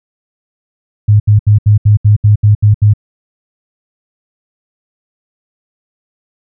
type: tone bursts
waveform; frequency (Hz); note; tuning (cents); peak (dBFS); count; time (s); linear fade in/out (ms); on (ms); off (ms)
sine; 104.8; G#2; +16; -3; 10; 1.08-2.937; 10; 120; 73
effects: none